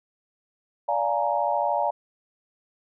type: chord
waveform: sine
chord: Bb dominant seventh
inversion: first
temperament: just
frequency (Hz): 582.7 / 699.2 / 839.1 / 932.3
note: D5 / F5 / Ab5 / Bb5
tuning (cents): -14 / +2 / +18 / 0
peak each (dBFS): -27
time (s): 0.88-1.91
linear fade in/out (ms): 10
effects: none